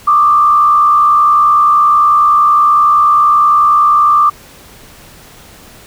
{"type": "tone with frequency modulation", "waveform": "sine", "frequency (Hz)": 1186, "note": "D6", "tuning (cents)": 17, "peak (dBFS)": -5, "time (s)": [0.07, 4.3], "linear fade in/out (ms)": 10, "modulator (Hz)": 70.7, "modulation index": 0.6, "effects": ["pink hiss -38 dBFS RMS until 5.86 s"]}